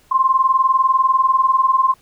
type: tone pair together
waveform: sine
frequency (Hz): 1046.5 / 1066.6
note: C6 / C6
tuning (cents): 0 / +33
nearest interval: unison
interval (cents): 33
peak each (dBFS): -14 / -16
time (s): 0.11-1.94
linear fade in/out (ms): 10
effects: pink hiss -54 dBFS RMS until 2.01 s